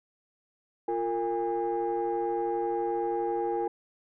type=tone cluster; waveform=sine; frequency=348.6 / 459.3 / 814 Hz; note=F4 / A#4 / G#5; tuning=-3 / -26 / -35 cents; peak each=-30 dBFS; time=0.88-3.68 s; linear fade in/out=5 ms; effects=tanh soft clip ceiling -21 dBFS